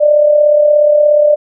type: tone with amplitude modulation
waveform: sine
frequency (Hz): 595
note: D5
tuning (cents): +22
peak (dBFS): -3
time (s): 0-1.36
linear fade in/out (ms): 20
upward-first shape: sine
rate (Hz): 36.9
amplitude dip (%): 50
effects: none